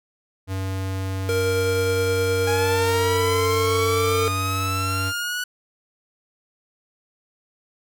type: tone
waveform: square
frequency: 95.4 Hz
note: G2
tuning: 47 cents flat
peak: -25 dBFS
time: 0.47-5.13 s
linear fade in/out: 50 ms
type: tone with pitch glide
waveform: square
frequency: 467.4 to 449.4 Hz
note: A#4 to A4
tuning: +5 to +37 cents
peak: -21 dBFS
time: 1.29-4.28 s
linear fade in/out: 0 ms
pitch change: -68 cents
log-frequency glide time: 2.72-3.33 s
type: linear sweep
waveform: sawtooth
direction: up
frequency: 825 to 1480 Hz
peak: -21 dBFS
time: 2.47-5.44 s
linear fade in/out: 5 ms
effects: none